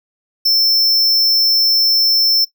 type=tone; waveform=square; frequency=5340 Hz; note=E8; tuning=22 cents sharp; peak=-10 dBFS; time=0.45-2.45 s; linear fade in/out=10 ms; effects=noise-tail reverb RT60 0.1 s tail -19 dB re dry